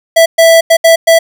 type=tone bursts at uneven times; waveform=square; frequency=659.3 Hz; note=E5; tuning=in tune; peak=-3 dBFS; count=5; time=0.16-0.26 / 0.38-0.61 / 0.7-0.77 / 0.84-0.96 / 1.07-1.19 s; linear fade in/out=10 ms; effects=none